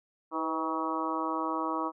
harmonic tone with a mistuned harmonic, 160 Hz, D#3, 49 cents sharp, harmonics 2 / 3 / 4 / 5 / 6 / 7 / 8, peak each -34 / -40 / -40 / -40 / -35 / -34 / -39 dBFS, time 0.31-1.92 s, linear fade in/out 50 ms, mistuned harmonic 3, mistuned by +55 cents, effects none

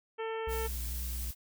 harmonic tone, 447.1 Hz, A4, 28 cents sharp, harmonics 1 / 2 / 3 / 4 / 5 / 6 / 7, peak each -35 / -41 / -45 / -47 / -49 / -51 / -52 dBFS, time 0.18-0.68 s, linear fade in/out 20 ms
triangle tone with pitch glide, 61.74 to 61.1 Hz, B1 to B1, 0 to -18 cents, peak -33 dBFS, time 0.47-1.31 s, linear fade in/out 5 ms, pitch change -18 cents, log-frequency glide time 0.74-0.89 s
blue noise, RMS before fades -42 dBFS, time 0.48-1.35 s, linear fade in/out 50 ms
effects none

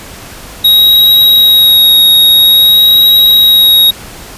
square tone with vibrato, 3794 Hz, A#7, 30 cents sharp, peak -3 dBFS, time 0.64-3.91 s, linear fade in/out 10 ms, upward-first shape sine, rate 0.5 Hz, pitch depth 13 cents each way, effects pink hiss -29 dBFS RMS until 4.37 s + resampled to 32000 Hz

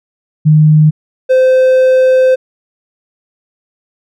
sine / triangle tone pair in turn, 153.7 / 517 Hz, D#3 / C5, -21 / -21 cents, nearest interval octave + major sixth, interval 2100 cents, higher second, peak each -3 dBFS, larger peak neither, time 0.45-0.91 / 1.29-2.36 s, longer second, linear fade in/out 20 ms, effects none

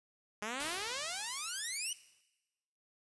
5% pulse exponential sweep, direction up, 203.2 to 3013 Hz, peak -26 dBFS, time 0.42-1.93 s, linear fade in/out 2 ms
white noise with exponential decay, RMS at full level -39 dBFS, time 0.6-2.21 s, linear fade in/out 2 ms, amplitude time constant 350 ms
effects noise-tail reverb RT60 1.0 s tail -18 dB re dry + resampled to 24000 Hz

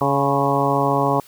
harmonic tone with a mistuned harmonic, 139.9 Hz, C#3, 16 cents sharp, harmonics 1 / 2 / 3 / 4 / 5 / 6 / 7 / 8, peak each -24 / -24 / -24 / -24 / -24 / -24 / -24 / -24 dBFS, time 0.01-1.2 s, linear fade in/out 2 ms, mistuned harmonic 8, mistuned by -40 cents, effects white hiss -48 dBFS RMS until 1.27 s

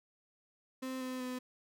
35% pulse tone with pitch steps, 260 / 256.3 / 252.6 Hz, C4 / C4 / B3, -11 / -36 / +39 cents, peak -36 dBFS, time 0.82-1.39 s, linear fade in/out 10 ms, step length 190 ms, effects none

